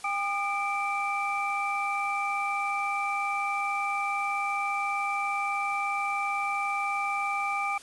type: tone cluster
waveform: sine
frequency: 802 / 1217 / 2336 Hz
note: G5 / D#6 / D7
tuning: +39 / -39 / -10 cents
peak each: -31 dBFS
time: 0.04-7.78 s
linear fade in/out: 5 ms
effects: white hiss -49 dBFS RMS until 7.82 s + resampled to 24000 Hz